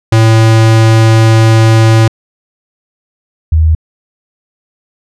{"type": "tone pair in turn", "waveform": ["square", "sine"], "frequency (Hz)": [112, 79.35], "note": ["A2", "D#2"], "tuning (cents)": [31, 35], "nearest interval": "tritone", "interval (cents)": 596, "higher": "first", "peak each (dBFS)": -4, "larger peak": "neither", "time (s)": [[0.12, 2.08], [3.52, 3.75]], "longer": "first", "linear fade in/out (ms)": 5, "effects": ["low-pass 8000 Hz 12 dB/octave"]}